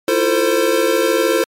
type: chord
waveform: square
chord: F major seventh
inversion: third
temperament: equal with one note detuned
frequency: 329.6 / 349.2 / 450 / 523.3 Hz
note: E4 / F4 / A4 / C5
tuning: 0 / 0 / +39 / 0 cents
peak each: -22 / -21 / -18 / -18 dBFS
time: 0.08-1.44 s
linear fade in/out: 2 ms
effects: MP3 64 kbps